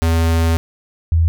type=tone pair in turn; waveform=square / sine; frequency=82.41 / 82.41 Hz; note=E2 / E2; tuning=0 / 0 cents; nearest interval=unison; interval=0 cents; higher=neither; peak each=-13 / -10 dBFS; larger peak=second; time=0.02-0.57 / 1.12-1.28 s; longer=first; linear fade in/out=0 ms; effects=none